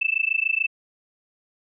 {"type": "tone with amplitude modulation", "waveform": "sine", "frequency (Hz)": 2641, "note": "E7", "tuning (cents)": 3, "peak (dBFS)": -16, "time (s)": [0.01, 0.67], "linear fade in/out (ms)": 10, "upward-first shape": "sine", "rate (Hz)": 26.9, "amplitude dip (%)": 100, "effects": []}